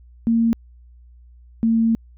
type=tone pair in turn; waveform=sine; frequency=229.5 / 226.7 Hz; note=A#3 / A#3; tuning=-27 / -48 cents; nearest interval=unison; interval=21 cents; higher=first; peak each=-14 dBFS; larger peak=neither; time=0.27-0.53 / 1.63-1.95 s; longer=second; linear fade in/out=0 ms; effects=added 60 Hz sine -44 dBFS peak until 2.17 s